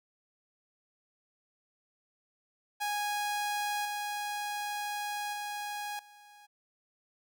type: tone with level steps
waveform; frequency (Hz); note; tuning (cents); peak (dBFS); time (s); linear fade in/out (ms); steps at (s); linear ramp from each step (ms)
sawtooth; 827; G#5; -8; -27 / -30 / -32 / -50; 2.8-6.47; 20; 3.85 / 5.33 / 5.99; 2
effects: none

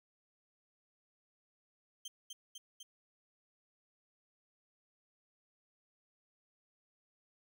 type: tone with echo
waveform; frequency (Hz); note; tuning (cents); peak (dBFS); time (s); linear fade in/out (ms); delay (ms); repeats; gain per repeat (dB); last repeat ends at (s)
25% pulse; 3136; G7; 0; -39; 2.05-2.08; 5; 250; 3; -2; 2.83
effects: none

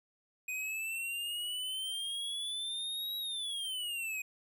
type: exponential two-way sweep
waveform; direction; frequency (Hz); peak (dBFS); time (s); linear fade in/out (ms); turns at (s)
square; up then down; 2491 to 3871 to 2491; -36; 0.48-4.22; 5; 3.17
effects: none

